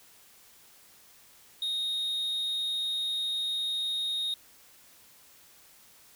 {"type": "tone with amplitude modulation", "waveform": "triangle", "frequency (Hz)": 3726, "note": "A#7", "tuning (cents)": -2, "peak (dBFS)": -26, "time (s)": [1.62, 4.34], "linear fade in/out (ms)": 2, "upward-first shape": "sine", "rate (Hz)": 293, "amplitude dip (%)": 25, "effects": ["white hiss -57 dBFS RMS until 6.15 s"]}